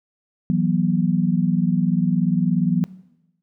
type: chord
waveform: sine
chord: E suspended second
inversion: none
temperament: equal with one note detuned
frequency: 164.81 / 185 / 242.1 Hz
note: E3 / F#3 / B3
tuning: 0 / 0 / -34 cents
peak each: -21 / -19 / -23 dBFS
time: 0.5-2.84 s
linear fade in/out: 0 ms
effects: noise-tail reverb RT60 0.9 s tail -19 dB re dry